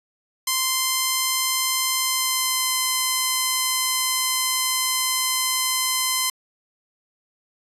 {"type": "tone with pitch glide", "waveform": "5% pulse", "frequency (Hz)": [1040, 1031], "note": ["C6", "C6"], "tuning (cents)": [-11, -26], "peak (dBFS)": -8, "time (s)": [0.47, 6.3], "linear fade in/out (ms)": 5, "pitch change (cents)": -15, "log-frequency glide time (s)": [1.99, 2.75], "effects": ["resampled to 32000 Hz"]}